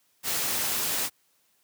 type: noise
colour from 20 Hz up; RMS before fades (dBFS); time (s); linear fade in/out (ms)
white; -28; 0.23-1.1; 50
effects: white hiss -68 dBFS RMS until 1.63 s + high-pass 80 Hz 12 dB/octave